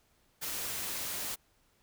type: noise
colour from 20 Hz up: white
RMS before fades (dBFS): -37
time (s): 0.41-1.36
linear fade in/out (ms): 20
effects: pink hiss -70 dBFS RMS until 1.82 s